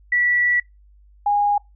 sine tone pair in turn, 1951 / 820.3 Hz, B6 / G#5, -22 / -22 cents, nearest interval octave + minor third, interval 1500 cents, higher first, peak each -15 dBFS, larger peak neither, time 0.12-0.6 / 1.26-1.58 s, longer first, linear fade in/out 5 ms, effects noise-tail reverb RT60 0.2 s tail -26 dB re dry + added 50 Hz sine -48 dBFS peak until 1.75 s

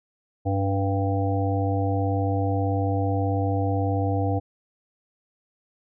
harmonic tone with a mistuned harmonic, 98.3 Hz, G2, 5 cents sharp, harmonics 1 / 3 / 5 / 7 / 8, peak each -23 / -28 / -30 / -31 / -32 dBFS, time 0.45-4.4 s, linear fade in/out 20 ms, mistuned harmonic 3, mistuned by -30 cents, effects none

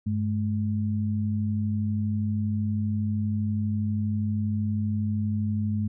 sine tone pair together, 100.5 / 213 Hz, G2 / G#3, +44 / +44 cents, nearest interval octave + minor second, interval 1300 cents, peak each -26 / -27 dBFS, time 0.06-5.88 s, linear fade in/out 10 ms, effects none

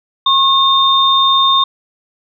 sine tone pair together, 1082 / 3639 Hz, C#6 / A#7, -42 / -42 cents, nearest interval octave + major sixth, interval 2100 cents, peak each -11 dBFS, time 0.26-1.64 s, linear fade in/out 5 ms, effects none

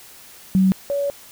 sine tone pair in turn, 189.3 / 565.3 Hz, F#3 / C#5, +40 / +34 cents, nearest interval octave + perfect fifth, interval 1894 cents, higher second, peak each -12 / -19 dBFS, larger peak first, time 0.55-0.72 / 0.9-1.1 s, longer second, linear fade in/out 0 ms, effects white hiss -44 dBFS RMS until 1.31 s

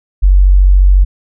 sine tone, 47 Hz, F#1, 28 cents sharp, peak -3 dBFS, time 0.22-1.05 s, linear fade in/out 20 ms, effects none

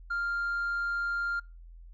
triangle tone with tanh clipping, 1396.9 Hz, F6, in tune, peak -29 dBFS, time 0.1-1.4 s, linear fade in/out 10 ms, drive 6 dB, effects noise-tail reverb RT60 0.3 s tail -26 dB re dry + added 42 Hz sine -46 dBFS peak until 1.93 s

